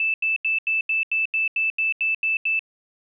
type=tone bursts; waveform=sine; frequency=2637 Hz; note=E7; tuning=in tune; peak=-19 dBFS; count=12; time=0-2.593 s; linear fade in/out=2 ms; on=140 ms; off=83 ms; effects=none